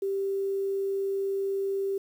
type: tone with quantisation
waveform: sine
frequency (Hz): 392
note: G4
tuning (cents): 0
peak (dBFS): -26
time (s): 0.02-1.98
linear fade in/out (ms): 5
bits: 9
effects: none